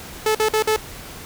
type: tone bursts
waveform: sawtooth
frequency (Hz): 434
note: A4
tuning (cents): -24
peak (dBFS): -12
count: 4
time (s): 0.26-0.762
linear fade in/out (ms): 2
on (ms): 88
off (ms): 50
effects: pink hiss -37 dBFS RMS until 1.25 s

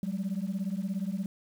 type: beating tone pair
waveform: sine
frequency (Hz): 185 / 202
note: F#3 / G#3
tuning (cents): 0 / -48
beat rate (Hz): 17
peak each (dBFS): -31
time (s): 0.03-1.26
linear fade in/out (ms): 2
effects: tanh soft clip ceiling -26 dBFS + 9-bit

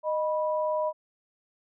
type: tone pair together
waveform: sine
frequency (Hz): 618 / 981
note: D#5 / B5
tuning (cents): -12 / -12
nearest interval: minor sixth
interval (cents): 800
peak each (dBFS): -26 / -30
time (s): 0.03-0.93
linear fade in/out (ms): 50
effects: none

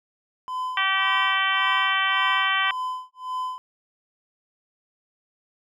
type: tone with tremolo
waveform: triangle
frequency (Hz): 1016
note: B5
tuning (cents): +49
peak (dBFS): -23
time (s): 0.48-3.58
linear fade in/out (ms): 0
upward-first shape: sine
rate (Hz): 1.8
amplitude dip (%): 100
type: harmonic tone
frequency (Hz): 385.5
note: G4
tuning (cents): -29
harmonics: 2 / 3 / 4 / 5 / 6 / 7 / 8 / 9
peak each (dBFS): -33 / -25 / -27 / -26 / -29 / -32 / -27 / -38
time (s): 0.77-2.71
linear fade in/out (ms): 2
effects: none

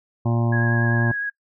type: harmonic tone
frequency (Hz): 117.1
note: A#2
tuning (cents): +8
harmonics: 1 / 2 / 3 / 5 / 6 / 7 / 8 / 9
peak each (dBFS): -19 / -25 / -29 / -33 / -35 / -36 / -37 / -38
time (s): 0.25-1.12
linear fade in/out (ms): 10
type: tone with vibrato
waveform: sine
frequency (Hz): 1654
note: G#6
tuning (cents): -8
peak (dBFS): -23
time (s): 0.52-1.3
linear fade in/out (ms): 10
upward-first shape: triangle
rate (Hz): 10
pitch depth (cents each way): 20
effects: noise-tail reverb RT60 0.1 s tail -20 dB re dry

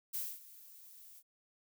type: noise with ADSR envelope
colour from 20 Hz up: violet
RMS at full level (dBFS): -37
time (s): 0.13-1.23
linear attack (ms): 19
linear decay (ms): 240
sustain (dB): -19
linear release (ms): 52
effects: none

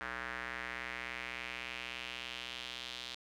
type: tone with band-pass filter sweep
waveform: square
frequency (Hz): 61.74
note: B1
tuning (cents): 0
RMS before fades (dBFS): -43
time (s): 0.01-3.15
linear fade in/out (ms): 0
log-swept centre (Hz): 1600 to 3700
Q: 2.7
effects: none

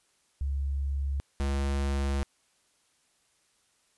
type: tone pair in turn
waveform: sine / square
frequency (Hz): 69.3 / 69.3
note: C#2 / C#2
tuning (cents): 0 / 0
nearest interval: unison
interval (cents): 0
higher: neither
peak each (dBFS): -27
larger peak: neither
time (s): 0.41-1.2 / 1.4-2.23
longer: second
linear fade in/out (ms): 0
effects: white hiss -69 dBFS RMS until 3.97 s + resampled to 24000 Hz

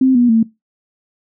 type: tone with pitch steps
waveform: sine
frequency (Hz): 261.6 / 242.7 / 225.1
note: C4 / B3 / A3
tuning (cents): 0 / -30 / +40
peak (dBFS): -8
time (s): 0.01-0.43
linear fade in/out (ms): 5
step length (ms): 140
effects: noise-tail reverb RT60 0.2 s tail -21 dB re dry

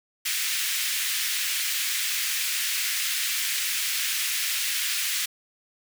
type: high-pass noise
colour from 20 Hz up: pink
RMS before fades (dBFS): -27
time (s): 0.25-5.26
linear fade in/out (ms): 10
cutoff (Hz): 1900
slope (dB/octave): 24
effects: none

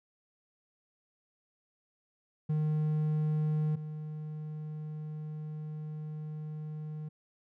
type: tone pair in turn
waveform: triangle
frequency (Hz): 153.4 / 153.4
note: D#3 / D#3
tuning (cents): -24 / -24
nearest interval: unison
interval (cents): 0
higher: neither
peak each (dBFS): -25 / -35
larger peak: first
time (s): 2.49-3.76 / 3.76-7.09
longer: second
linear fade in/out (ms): 10
effects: none

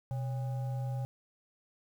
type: tone with frequency modulation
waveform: sine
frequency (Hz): 126.4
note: B2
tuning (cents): +41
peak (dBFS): -32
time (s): 0.11-1.05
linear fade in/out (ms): 0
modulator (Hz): 679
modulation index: 0.35
effects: 10-bit

